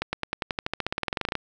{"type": "accelerating click train", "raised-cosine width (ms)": 0.3, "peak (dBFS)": -10, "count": 22, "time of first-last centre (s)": [0.02, 1.353], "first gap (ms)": 110, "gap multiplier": 0.94, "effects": []}